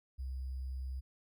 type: tone with sample-and-hold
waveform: sine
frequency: 65 Hz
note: C2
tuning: 11 cents flat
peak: -37 dBFS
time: 0.18-1.01 s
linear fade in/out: 20 ms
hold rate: 4900 Hz
effects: none